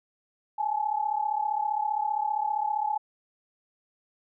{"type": "tone pair together", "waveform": "sine", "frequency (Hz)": [830.6, 865.8], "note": ["G#5", "A5"], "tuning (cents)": [0, -28], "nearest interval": "minor second", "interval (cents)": 72, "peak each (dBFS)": [-28, -28], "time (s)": [0.58, 2.98], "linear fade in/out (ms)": 10, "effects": []}